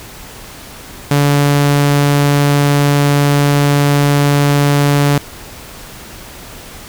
sawtooth tone, 143.5 Hz, D3, 40 cents flat, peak -5 dBFS, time 1.11-5.18 s, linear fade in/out 2 ms, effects pink hiss -33 dBFS RMS until 6.88 s

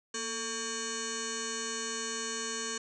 sine tone with frequency modulation, 2960 Hz, F#7, in tune, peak -33 dBFS, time 0.14-2.78 s, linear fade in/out 5 ms, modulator 681 Hz, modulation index 6.6, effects none

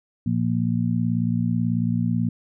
harmonic tone, 58.27 Hz, A#1, in tune, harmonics 2 / 3 / 4, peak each -24 / -24 / -24 dBFS, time 0.26-2.29 s, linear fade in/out 5 ms, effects none

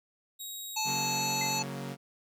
15% pulse tone with pitch glide, 3800 to 3829 Hz, A#7 to A#7, +33 to +46 cents, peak -32 dBFS, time 0.39-1.6 s, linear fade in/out 20 ms, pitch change +13 cents, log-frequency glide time 1.03-1.23 s
harmonic tone, 870 Hz, A5, 20 cents flat, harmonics 1 / 3 / 5 / 7 / 8, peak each -33 / -36 / -35 / -38 / -38 dBFS, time 0.76-1.63 s, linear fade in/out 10 ms
sawtooth chord, F# major, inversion second, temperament equal, 138.59 / 185 / 233.1 Hz, C#3 / F#3 / A#3, 0 / 0 / 0 cents, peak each -35 / -38 / -38 dBFS, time 0.84-1.97 s, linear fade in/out 50 ms
sine tone with exponential decay, 2061 Hz, C7, 27 cents flat, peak -32 dBFS, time 1.41-1.59 s, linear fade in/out 5 ms, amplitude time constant 39 ms
effects none

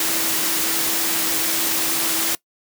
sine tone in noise, 327.2 Hz, E4, 13 cents flat, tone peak -32 dBFS, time 0-2.35 s, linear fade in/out 2 ms, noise white, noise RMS -21 dBFS, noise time 0-2.35 s, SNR -14 dB, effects noise-tail reverb RT60 0.1 s tail -21 dB re dry + high-pass 150 Hz 12 dB/octave

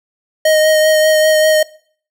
square tone with vibrato, 622.3 Hz, D#5, in tune, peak -9 dBFS, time 0.45-1.63 s, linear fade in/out 5 ms, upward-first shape triangle, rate 5.1 Hz, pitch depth 17 cents each way, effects noise-tail reverb RT60 0.5 s tail -21 dB re dry

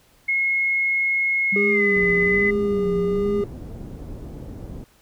sine tone with pitch glide, 2166 to 2021 Hz, C#7 to B6, -41 to +39 cents, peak -18 dBFS, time 0.28-2.51 s, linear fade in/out 10 ms, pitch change -120 cents, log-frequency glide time 1.69-1.83 s
sine tone with vibrato, 193 Hz, G3, 27 cents flat, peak -24 dBFS, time 1.52-3.42 s, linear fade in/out 10 ms, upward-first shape sine, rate 1.2 Hz, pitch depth 150 cents each way
triangle tone, 405.8 Hz, G#4, 40 cents flat, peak -18 dBFS, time 1.56-3.44 s, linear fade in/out 2 ms
pink low-pass noise, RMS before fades -35 dBFS, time 1.96-4.84 s, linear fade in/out 0 ms, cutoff 380 Hz, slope 12 dB/octave
effects pink hiss -57 dBFS RMS until 5.01 s

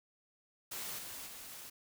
white noise with level steps, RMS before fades -42 / -46 / -49 dBFS, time 0.71-1.7 s, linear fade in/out 10 ms, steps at 0.98 / 1.26 s, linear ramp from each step 10 ms, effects none

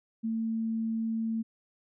sine tone, 224.6 Hz, A3, 36 cents sharp, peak -28 dBFS, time 0.23-1.43 s, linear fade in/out 20 ms, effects none

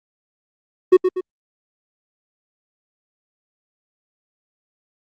triangle tone with echo, 368.8 Hz, F#4, 6 cents flat, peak -4 dBFS, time 0.92-0.97 s, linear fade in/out 10 ms, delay 120 ms, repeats 2, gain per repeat -7 dB, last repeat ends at 1.21 s, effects Opus 24 kbps

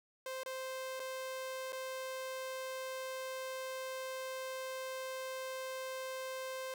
sawtooth tone with dropouts, 522 Hz, C5, 4 cents flat, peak -36 dBFS, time 0.26-6.74 s, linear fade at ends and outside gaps 2 ms, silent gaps 0.434-0.46 / 0.996-1 / 1.723-1.729 s, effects none

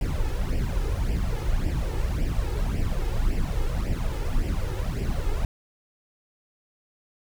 brown noise with flanger, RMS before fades -25 dBFS, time 0.01-5.45 s, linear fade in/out 2 ms, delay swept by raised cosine 0.38 to 2.38 ms, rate 1.8 Hz, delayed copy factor +0.7, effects none

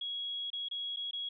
sine tone with dropouts, 3322 Hz, G#7, in tune, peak -35 dBFS, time 0.01-1.29 s, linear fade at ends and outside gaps 5 ms, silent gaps 0.503-0.53 / 0.686-0.711 / 0.962-0.969 / 1.111-1.131 s, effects none

